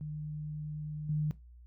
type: tone with level steps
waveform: sine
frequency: 151.6 Hz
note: D#3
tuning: 45 cents flat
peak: -36 / -28 dBFS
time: 0.01-1.31 s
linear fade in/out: 0 ms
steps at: 1.09 s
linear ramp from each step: 5 ms
effects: noise-tail reverb RT60 0.2 s tail -17 dB re dry + added 60 Hz sine -51 dBFS peak until 1.66 s